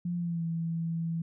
sine tone with pitch glide, 174.61 to 165.57 Hz, F3 to E3, 0 to +8 cents, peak -29 dBFS, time 0.05-1.22 s, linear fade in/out 5 ms, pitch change -92 cents, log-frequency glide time 0.16-0.44 s, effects none

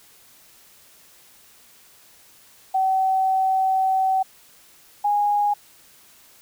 sine tone pair in turn, 762 / 823.8 Hz, G5 / G#5, -49 / -14 cents, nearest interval minor second, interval 135 cents, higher second, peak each -17 dBFS, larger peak neither, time 2.74-4.23 / 5.04-5.54 s, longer first, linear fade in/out 10 ms, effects white hiss -52 dBFS RMS until 6.41 s

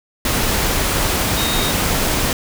sine tone in noise, 3729 Hz, A#7, in tune, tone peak -23 dBFS, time 1.37-1.71 s, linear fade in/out 2 ms, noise pink, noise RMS -18 dBFS, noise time 0.25-2.33 s, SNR -8 dB, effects none

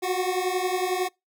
25% pulse beating tone pair, 362.1 / 373.1 Hz, F#4 / F#4, -37 / +14 cents, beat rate 11 Hz, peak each -23 dBFS, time 0.02-1.09 s, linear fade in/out 20 ms, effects noise-tail reverb RT60 0.2 s tail -25 dB re dry

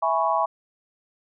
sine chord, C# minor seventh, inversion first, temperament equal, 659.3 / 830.6 / 987.8 / 1108.7 Hz, E5 / G#5 / B5 / C#6, 0 / 0 / 0 / 0 cents, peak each -25 dBFS, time 0.02-0.46 s, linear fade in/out 10 ms, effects none

